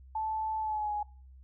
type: tone with pitch glide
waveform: sine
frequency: 874 to 835 Hz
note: A5 to G#5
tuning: -12 to +9 cents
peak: -30 dBFS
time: 0.15-1.03 s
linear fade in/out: 5 ms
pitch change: -79 cents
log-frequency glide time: 0.6-0.92 s
effects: noise-tail reverb RT60 0.4 s tail -22 dB re dry + added 65 Hz sine -50 dBFS peak until 1.43 s